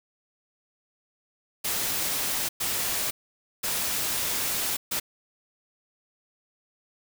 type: noise bursts at uneven times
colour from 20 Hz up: white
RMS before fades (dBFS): -28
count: 4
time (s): 1.64-2.49 / 2.6-3.11 / 3.63-4.77 / 4.91-5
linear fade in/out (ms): 10
effects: none